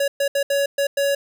square tone bursts at uneven times, 561 Hz, C#5, 21 cents sharp, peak -18 dBFS, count 6, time 0-0.08 / 0.2-0.28 / 0.35-0.43 / 0.5-0.66 / 0.78-0.87 / 0.97-1.15 s, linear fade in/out 5 ms, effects none

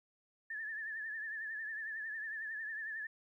sine tone with vibrato, 1755 Hz, A6, 5 cents flat, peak -39 dBFS, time 0.5-3.07 s, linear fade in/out 5 ms, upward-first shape triangle, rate 11 Hz, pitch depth 84 cents each way, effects 13-bit

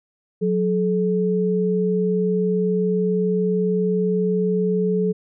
sine tone pair together, 182.68 / 430 Hz, F#3 / A4, -22 / -40 cents, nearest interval octave + minor third, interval 1482 cents, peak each -20 dBFS, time 0.41-5.13 s, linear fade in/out 20 ms, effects none

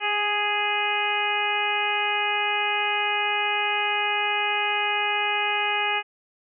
harmonic tone with a mistuned harmonic, 415.3 Hz, G#4, in tune, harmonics 1 / 2 / 3 / 4 / 5 / 6 / 7, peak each -34 / -27 / -32 / -31 / -30 / -27 / -30 dBFS, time 0-6.03 s, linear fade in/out 50 ms, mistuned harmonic 1, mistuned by -22 cents, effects none

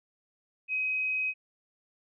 sine tone, 2528 Hz, D#7, 27 cents sharp, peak -27 dBFS, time 0.68-1.34 s, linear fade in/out 50 ms, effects none

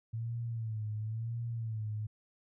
sine tone with vibrato, 112 Hz, A2, 31 cents sharp, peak -34 dBFS, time 0.13-2.07 s, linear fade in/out 10 ms, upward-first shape sine, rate 0.97 Hz, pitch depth 83 cents each way, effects none

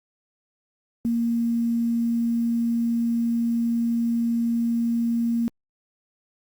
sine tone with quantisation, 233.1 Hz, A#3, in tune, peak -20 dBFS, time 1.05-5.48 s, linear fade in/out 0 ms, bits 8, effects Opus 32 kbps

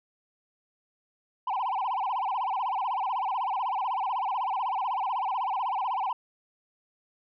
sine tone with vibrato, 880 Hz, A5, in tune, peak -24 dBFS, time 1.47-6.13 s, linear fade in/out 5 ms, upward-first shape sine, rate 16 Hz, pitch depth 280 cents each way, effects tanh soft clip ceiling -25 dBFS

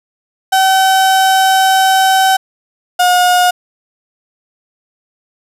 35% pulse tone pair in turn, 764 / 719.5 Hz, G5 / F#5, -45 / -49 cents, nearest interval minor second, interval 104 cents, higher first, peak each -6 dBFS, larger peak neither, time 0.52-2.37 / 2.99-3.51 s, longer first, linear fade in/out 10 ms, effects resampled to 32000 Hz + 7-bit

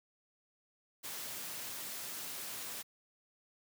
white noise, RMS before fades -43 dBFS, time 1.03-2.83 s, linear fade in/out 20 ms, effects high-pass 100 Hz 12 dB/octave

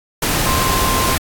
sine tone in noise, 1050 Hz, C6, 6 cents sharp, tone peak -19 dBFS, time 0.46-1.15 s, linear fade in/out 5 ms, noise pink, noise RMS -17 dBFS, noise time 0.22-1.18 s, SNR -5 dB, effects AAC 64 kbps

